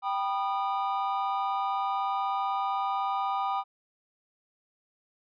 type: chord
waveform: triangle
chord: G augmented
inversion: none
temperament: just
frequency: 784 / 980 / 1225 Hz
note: G5 / B5 / D#6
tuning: 0 / -14 / -27 cents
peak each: -28 / -31 / -30 dBFS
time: 0.02-3.64 s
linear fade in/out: 50 ms
effects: resampled to 11025 Hz